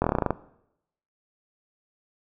slowing click train, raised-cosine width 1 ms, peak -8 dBFS, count 10, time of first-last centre 0.02-0.306 s, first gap 22 ms, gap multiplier 1.09, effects noise-tail reverb RT60 0.8 s tail -18 dB re dry

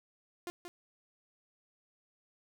sawtooth tone with echo, 351 Hz, F4, 9 cents sharp, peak -34 dBFS, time 0.47-0.5 s, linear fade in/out 0 ms, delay 180 ms, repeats 1, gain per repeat -6 dB, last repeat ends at 0.68 s, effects none

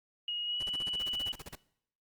sine tone with pitch glide, 2882 to 2951 Hz, F#7 to F#7, -46 to -5 cents, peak -32 dBFS, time 0.28-1.32 s, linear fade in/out 2 ms, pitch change +41 cents, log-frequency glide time 0.45-0.63 s
pink noise bursts, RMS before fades -44 dBFS, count 15, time 0.6-1.554 s, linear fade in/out 5 ms, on 30 ms, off 36 ms
effects noise-tail reverb RT60 0.7 s tail -20 dB re dry + Opus 32 kbps

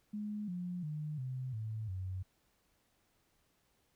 sine tone with pitch steps, 209.5 / 178.21 / 151.6 / 128.96 / 109.7 / 93.32 Hz, G#3 / F3 / D#3 / C3 / A2 / F#2, +15 / +35 / -45 / -25 / -5 / +15 cents, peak -37 dBFS, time 0.13-2.23 s, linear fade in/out 10 ms, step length 350 ms, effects pink hiss -75 dBFS RMS until 3.95 s

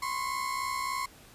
35% pulse tone pair together, 1022.6 / 1086 Hz, C6 / C#6, -40 / -36 cents, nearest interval minor second, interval 104 cents, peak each -33 / -31 dBFS, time 0.02-1.06 s, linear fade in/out 5 ms, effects pink hiss -54 dBFS RMS until 1.34 s + resampled to 32000 Hz

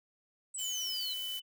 sine exponential sweep, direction down, 8150 to 3932 Hz, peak -37 dBFS, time 0.54-1.14 s, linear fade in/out 10 ms
sine tone, 3000 Hz, F#7, 23 cents sharp, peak -36 dBFS, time 0.57-1.42 s, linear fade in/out 50 ms
blue noise, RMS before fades -45 dBFS, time 0.58-1.4 s, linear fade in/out 10 ms
effects none

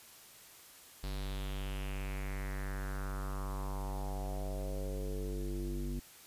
square tone with low-pass filter sweep, 48.61 Hz, G1, 14 cents flat, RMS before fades -38 dBFS, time 1.03-6 s, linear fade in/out 10 ms, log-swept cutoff 4400 to 280 Hz, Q 3.9, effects white hiss -56 dBFS RMS until 6.26 s + resampled to 32000 Hz

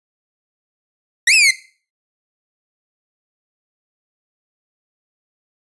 sawtooth exponential two-way sweep, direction up then down, 1807 to 2700 to 2031 Hz, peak -6 dBFS, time 1.27-1.51 s, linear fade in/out 5 ms, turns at 1.34 s, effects noise-tail reverb RT60 0.4 s tail -17 dB re dry + resampled to 24000 Hz

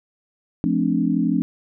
sine chord, D minor seventh, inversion first, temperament equal with one note detuned, 174.61 / 216 / 261.6 / 293.7 Hz, F3 / A3 / C4 / D4, 0 / -32 / 0 / 0 cents, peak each -23 / -23 / -22 / -23 dBFS, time 0.64-1.42 s, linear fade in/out 0 ms, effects none

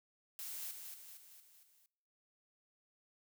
blue noise with echo, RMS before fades -45 dBFS, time 0.39-0.71 s, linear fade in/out 0 ms, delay 230 ms, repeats 5, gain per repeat -5 dB, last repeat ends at 1.86 s, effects noise-tail reverb RT60 1.0 s tail -25 dB re dry

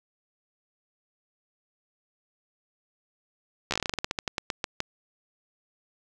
slowing click train, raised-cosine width 0.2 ms, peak -10 dBFS, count 19, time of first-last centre 3.71-4.804 s, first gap 13 ms, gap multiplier 1.16, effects none

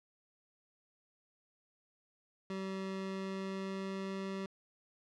25% pulse tone with pitch glide, 191.7 to 193.37 Hz, G3 to G3, -38 to -23 cents, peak -34 dBFS, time 2.5-4.46 s, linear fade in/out 2 ms, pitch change +15 cents, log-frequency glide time 2.9-4.23 s, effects low-pass 5000 Hz 12 dB/octave

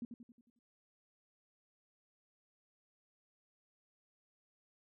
sine tone with echo, 237 Hz, A#3, 29 cents sharp, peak -39 dBFS, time 0.02-0.05 s, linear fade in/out 2 ms, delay 90 ms, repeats 6, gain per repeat -6 dB, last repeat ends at 0.59 s, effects none

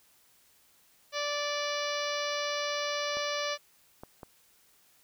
harmonic tone, 584 Hz, D5, 10 cents flat, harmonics 1 / 2 / 3 / 4 / 5 / 6 / 7 / 8 / 9 / 10, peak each -34 / -37 / -39 / -40 / -41 / -42 / -42 / -43 / -44 / -44 dBFS, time 1.12-3.58 s, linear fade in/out 50 ms
clicks, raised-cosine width 1 ms, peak -29 dBFS, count 3, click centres 3.17 / 4.035 / 4.232 s
effects white hiss -64 dBFS RMS until 5.03 s

